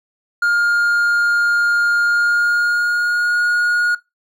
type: tone with pitch glide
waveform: triangle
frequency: 1413 to 1438.5 Hz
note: F6 to F#6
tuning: +20 to -49 cents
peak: -11 dBFS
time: 0.42-3.95 s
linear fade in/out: 5 ms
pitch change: +31 cents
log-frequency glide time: 2.03-3.4 s
effects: noise-tail reverb RT60 0.2 s tail -19 dB re dry